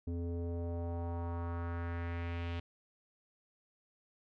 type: tone with low-pass filter sweep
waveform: square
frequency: 85.4 Hz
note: F2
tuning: 38 cents flat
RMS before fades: -38 dBFS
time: 0.07-2.6 s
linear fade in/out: 5 ms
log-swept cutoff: 340 to 3100 Hz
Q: 2.2
effects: none